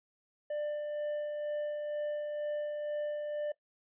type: tone with tremolo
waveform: triangle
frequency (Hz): 594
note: D5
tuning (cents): +20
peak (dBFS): -30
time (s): 0.5-3.52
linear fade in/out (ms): 5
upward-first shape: sine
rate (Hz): 2.1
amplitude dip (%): 30
effects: noise-tail reverb RT60 0.1 s tail -20 dB re dry + resampled to 8000 Hz